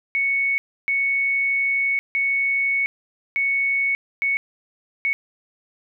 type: tone bursts at uneven times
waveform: sine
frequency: 2217 Hz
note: C#7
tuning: in tune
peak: -18 dBFS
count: 6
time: 0.15-0.58 / 0.88-1.99 / 2.15-2.86 / 3.36-3.95 / 4.22-4.37 / 5.05-5.13 s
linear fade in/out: 0 ms
effects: none